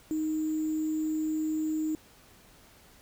sine tone with sample-and-hold, 311.7 Hz, D#4, 3 cents sharp, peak -27 dBFS, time 0.11-1.95 s, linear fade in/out 0 ms, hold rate 7350 Hz, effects pink hiss -57 dBFS RMS until 3.01 s

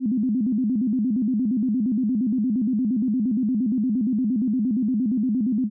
sine tone with vibrato, 233.1 Hz, A#3, in tune, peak -19 dBFS, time 0-5.7 s, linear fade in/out 50 ms, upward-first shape square, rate 8.6 Hz, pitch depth 180 cents each way, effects none

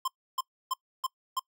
square tone bursts, 1046.5 Hz, C6, in tune, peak -28 dBFS, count 5, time 0.05-1.395 s, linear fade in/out 5 ms, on 29 ms, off 300 ms, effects noise-tail reverb RT60 0.1 s tail -23 dB re dry

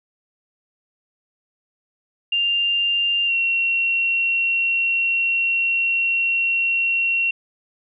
sine tone with pitch glide, 2794 to 2733 Hz, F7 to F7, 0 to -38 cents, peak -17 dBFS, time 2.32-7.31 s, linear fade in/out 5 ms, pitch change -38 cents, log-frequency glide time 3.26-3.33 s, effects none

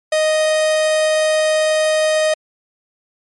45% pulse tone, 622.3 Hz, D#5, in tune, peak -13 dBFS, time 0.12-2.34 s, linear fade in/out 5 ms, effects MP3 48 kbps

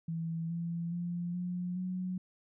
sine tone with pitch steps, 164.6 / 169.13 / 173.78 / 178.57 / 183.48 Hz, E3 / E3 / F3 / F3 / F#3, -2 / +45 / -8 / +39 / -14 cents, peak -33 dBFS, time 0.08-2.18 s, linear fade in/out 5 ms, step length 420 ms, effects none

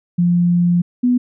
sine tone pair in turn, 174.61 / 246.9 Hz, F3 / B3, 0 / 0 cents, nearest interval tritone, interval 600 cents, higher second, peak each -11 dBFS, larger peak neither, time 0.18-0.82 / 1.03-1.18 s, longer first, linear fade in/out 10 ms, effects none

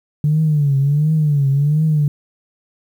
sine tone with vibrato, 146.83 Hz, D3, in tune, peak -11 dBFS, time 0.24-2.08 s, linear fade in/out 2 ms, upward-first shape triangle, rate 1.4 Hz, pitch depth 140 cents each way, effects tanh soft clip ceiling -7 dBFS + 8-bit

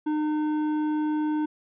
sine tone with hard clipping, 304.5 Hz, D#4, 37 cents flat, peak -25 dBFS, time 0.06-1.46 s, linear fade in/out 10 ms, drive 8 dB, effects resampled to 8000 Hz

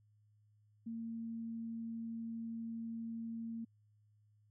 sine tone, 228.1 Hz, A#3, 37 cents flat, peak -40 dBFS, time 0.86-3.65 s, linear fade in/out 10 ms, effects added 105 Hz sine -67 dBFS peak until 4.5 s

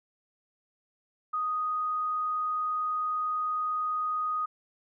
sine tone, 1244.5 Hz, D#6, in tune, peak -27 dBFS, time 1.33-4.46 s, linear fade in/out 10 ms, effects none

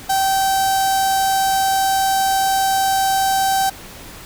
sawtooth tone with notch filter, 775 Hz, G5, 20 cents flat, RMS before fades -17 dBFS, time 0.09-3.7 s, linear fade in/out 10 ms, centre 2200 Hz, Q 0.75, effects pink hiss -37 dBFS RMS until 4.25 s

